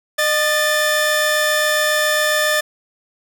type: tone pair together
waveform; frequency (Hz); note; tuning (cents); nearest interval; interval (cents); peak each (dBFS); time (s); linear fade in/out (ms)
sawtooth; 609.1 / 1760; D#5 / A6; -37 / 0; octave + tritone; 1837; -14; 0.18-2.61; 10
effects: none